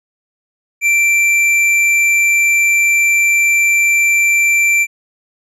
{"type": "tone with hard clipping", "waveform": "sine", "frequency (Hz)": 2349, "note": "D7", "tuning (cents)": 0, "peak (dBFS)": -11, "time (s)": [0.81, 4.87], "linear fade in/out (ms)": 50, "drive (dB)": 8, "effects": ["resampled to 32000 Hz"]}